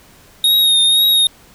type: tone with vibrato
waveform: square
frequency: 3729 Hz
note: A#7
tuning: in tune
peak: -10 dBFS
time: 0.44-1.27 s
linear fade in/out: 2 ms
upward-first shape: triangle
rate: 2 Hz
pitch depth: 41 cents each way
effects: pink hiss -46 dBFS RMS until 1.54 s